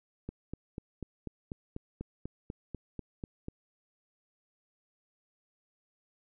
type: click train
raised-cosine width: 3 ms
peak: -25 dBFS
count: 14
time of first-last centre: 0.29-3.484 s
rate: 4.07 Hz
effects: none